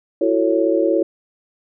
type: chord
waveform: sine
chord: F# minor seventh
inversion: third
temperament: just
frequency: 333 / 370 / 444 / 555 Hz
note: E4 / F#4 / A4 / C#5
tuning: +18 / 0 / +16 / +2 cents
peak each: -18 / -21 / -21 / -19 dBFS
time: 0.21-1.03 s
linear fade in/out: 5 ms
effects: none